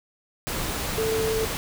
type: tone in noise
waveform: sine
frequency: 442.7 Hz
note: A4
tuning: 11 cents sharp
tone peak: -23 dBFS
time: 0.98-1.45 s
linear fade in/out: 0 ms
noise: pink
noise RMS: -29 dBFS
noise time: 0.47-1.57 s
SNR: +3 dB
effects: none